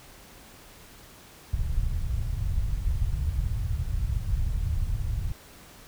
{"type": "low-pass noise", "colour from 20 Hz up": "pink", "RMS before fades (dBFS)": -27, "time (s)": [1.53, 5.32], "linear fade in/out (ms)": 5, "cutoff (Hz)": 110, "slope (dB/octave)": 24, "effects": ["pink hiss -50 dBFS RMS until 5.87 s"]}